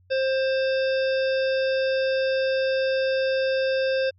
harmonic tone with a mistuned harmonic, 529 Hz, C5, 19 cents sharp, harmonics 1 / 3 / 5 / 7 / 9 / 10, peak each -21 / -31 / -35 / -38 / -40 / -41 dBFS, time 0.1-4.11 s, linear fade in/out 20 ms, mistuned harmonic 7, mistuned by -39 cents, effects added 91 Hz sine -56 dBFS peak until 4.18 s

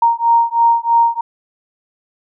sine beating tone pair, 929 / 932.1 Hz, A#5 / A#5, -6 / 0 cents, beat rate 3.1 Hz, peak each -13 dBFS, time 0.02-1.21 s, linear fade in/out 5 ms, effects none

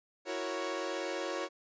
sawtooth chord, F# dominant seventh, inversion third, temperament equal, 329.6 / 370 / 466.2 / 554.4 Hz, E4 / F#4 / A#4 / C#5, 0 / 0 / 0 / 0 cents, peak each -37 / -36 / -38 / -34 dBFS, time 0.25-1.49 s, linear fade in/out 50 ms, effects resampled to 16000 Hz

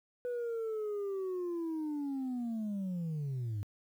sine linear sweep, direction down, 493.9 to 98 Hz, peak -31 dBFS, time 0.25-3.63 s, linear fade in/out 0 ms, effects tanh soft clip ceiling -33 dBFS + 11-bit

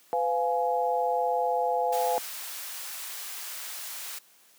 sine chord, F diminished, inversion second, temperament just, 502.9 / 698.5 / 838.1 Hz, Cb5 / F5 / Ab5, +31 / 0 / +16 cents, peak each -28 dBFS, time 0.13-2.18 s, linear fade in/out 0 ms
white high-pass noise, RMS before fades -38 dBFS, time 1.92-4.19 s, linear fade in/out 10 ms, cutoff 780 Hz, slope 12 dB/octave
effects white hiss -59 dBFS RMS until 4.58 s + high-pass 200 Hz 12 dB/octave

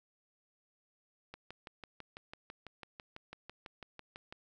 click train, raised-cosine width 0.3 ms, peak -30 dBFS, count 19, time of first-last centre 1.34-4.325 s, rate 6.03 Hz, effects none

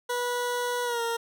20% pulse tone with pitch glide, 488.4 to 463.7 Hz, B4 to A#4, -19 to -9 cents, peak -22 dBFS, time 0.09-1.17 s, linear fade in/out 10 ms, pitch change -90 cents, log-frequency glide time 0.84-1.02 s, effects none

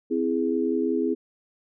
sine chord, C augmented, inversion none, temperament equal with one note detuned, 258.9 / 329.6 / 415.3 Hz, C4 / E4 / G#4, -18 / 0 / 0 cents, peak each -26 dBFS, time 0.1-1.15 s, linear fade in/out 20 ms, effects none

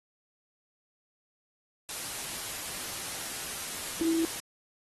sine tone in noise, 328.1 Hz, E4, 8 cents flat, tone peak -25 dBFS, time 4.01-4.25 s, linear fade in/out 0 ms, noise white, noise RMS -37 dBFS, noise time 1.89-4.4 s, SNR +9 dB, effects AAC 32 kbps

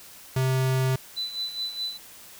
square tone, 130.81 Hz, C3, in tune, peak -22 dBFS, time 0.36-0.96 s, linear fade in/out 5 ms
sine tone with tremolo, 3995 Hz, B7, 19 cents sharp, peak -26 dBFS, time 1.16-1.98 s, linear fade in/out 20 ms, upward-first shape sine, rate 4.8 Hz, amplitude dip 70%
effects white hiss -47 dBFS RMS until 2.39 s

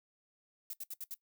violet noise bursts, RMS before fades -42 dBFS, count 5, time 0.7-1.142 s, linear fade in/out 2 ms, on 34 ms, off 68 ms, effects noise-tail reverb RT60 0.1 s tail -18 dB re dry

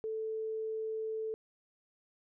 sine tone, 440 Hz, A4, in tune, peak -34 dBFS, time 0.04-1.34 s, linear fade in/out 0 ms, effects none

